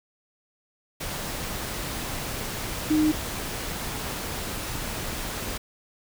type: tone in noise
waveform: sine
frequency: 307.7 Hz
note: D#4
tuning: 19 cents flat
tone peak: -18 dBFS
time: 2.9-3.12 s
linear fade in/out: 10 ms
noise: pink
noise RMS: -32 dBFS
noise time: 1-5.58 s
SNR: +11 dB
effects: none